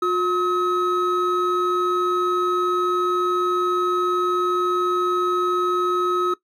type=tone pair together; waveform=triangle; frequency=358.6 / 1277.9 Hz; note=F4 / D#6; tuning=+46 / +46 cents; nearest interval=octave + minor seventh; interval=2200 cents; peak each=-19 dBFS; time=0.02-6.34 s; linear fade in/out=5 ms; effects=noise-tail reverb RT60 0.1 s tail -18 dB re dry